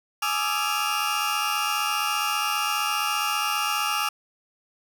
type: tone cluster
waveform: 35% pulse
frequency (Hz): 839 / 1178 / 1253 / 1342 / 2812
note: G#5 / D6 / D#6 / E6 / F7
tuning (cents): +17 / +5 / +12 / +31 / +11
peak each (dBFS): -29 / -29 / -28 / -28 / -28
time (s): 0.22-4.09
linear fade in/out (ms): 5
effects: none